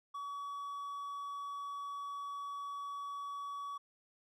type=tone; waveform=triangle; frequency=1134 Hz; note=C#6; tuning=39 cents sharp; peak=-38 dBFS; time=0.14-3.78 s; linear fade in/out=10 ms; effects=none